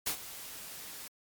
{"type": "noise with ADSR envelope", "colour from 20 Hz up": "white", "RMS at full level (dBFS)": -30, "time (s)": [0.06, 1.08], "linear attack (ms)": 10, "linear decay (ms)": 90, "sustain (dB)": -15, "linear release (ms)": 5, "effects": ["MP3 96 kbps"]}